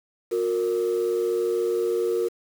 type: tone pair together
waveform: sine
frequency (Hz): 361.8 / 461.7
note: F#4 / A#4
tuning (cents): -39 / -17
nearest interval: major third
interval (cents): 422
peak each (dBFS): -23 / -22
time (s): 0.31-2.29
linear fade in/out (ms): 20
effects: tanh soft clip ceiling -17 dBFS + 7-bit